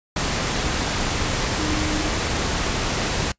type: tone in noise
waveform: sine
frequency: 306.4 Hz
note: D#4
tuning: 27 cents flat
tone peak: -26 dBFS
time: 1.59-2.09 s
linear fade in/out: 5 ms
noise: pink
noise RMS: -23 dBFS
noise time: 0.16-3.32 s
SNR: -6 dB
effects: noise-tail reverb RT60 0.1 s tail -22 dB re dry + resampled to 16000 Hz